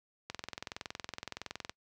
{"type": "click train", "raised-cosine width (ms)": 0.2, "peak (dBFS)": -21, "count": 31, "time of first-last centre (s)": [0.3, 1.695], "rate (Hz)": 21.5, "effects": ["noise-tail reverb RT60 0.1 s tail -24 dB re dry", "high-pass 60 Hz 12 dB/octave"]}